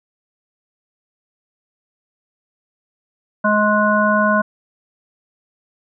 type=harmonic tone; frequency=210.3 Hz; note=G#3; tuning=22 cents sharp; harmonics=1 / 3 / 5 / 7; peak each=-18 / -18 / -18 / -18 dBFS; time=3.44-4.42 s; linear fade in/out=10 ms; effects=none